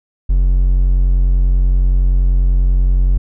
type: tone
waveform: triangle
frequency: 45.22 Hz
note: F#1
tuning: 39 cents flat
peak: -7 dBFS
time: 0.29-3.18 s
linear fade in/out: 10 ms
effects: none